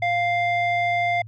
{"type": "tone with low-pass filter", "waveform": "square", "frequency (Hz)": 698.5, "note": "F5", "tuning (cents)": 0, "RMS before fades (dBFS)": -22, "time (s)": [0.02, 1.22], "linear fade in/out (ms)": 5, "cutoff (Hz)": 2300, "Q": 2.2, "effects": ["added 109 Hz sine -37 dBFS peak until 1.27 s"]}